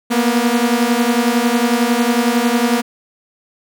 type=beating tone pair; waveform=sawtooth; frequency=233.1 / 244.1 Hz; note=A#3 / B3; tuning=0 / -20 cents; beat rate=11 Hz; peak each=-12 dBFS; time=0.1-2.82 s; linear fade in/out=20 ms; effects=none